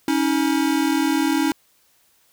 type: tone pair together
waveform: square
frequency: 279.5 / 319.6 Hz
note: C#4 / D#4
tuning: +14 / +47 cents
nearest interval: major second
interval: 233 cents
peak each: -21 dBFS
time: 0.08-1.52 s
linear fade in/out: 2 ms
effects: white hiss -60 dBFS RMS until 2.32 s